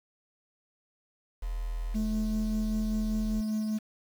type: tone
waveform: sine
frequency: 41.2 Hz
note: E1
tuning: in tune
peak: -30 dBFS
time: 1.42-3.41 s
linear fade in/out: 10 ms
type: tone with tremolo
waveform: triangle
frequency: 215.8 Hz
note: A3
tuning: 33 cents flat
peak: -24 dBFS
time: 1.94-3.79 s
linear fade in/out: 20 ms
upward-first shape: sine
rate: 5.1 Hz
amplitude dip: 25%
effects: tanh soft clip ceiling -21 dBFS + 8-bit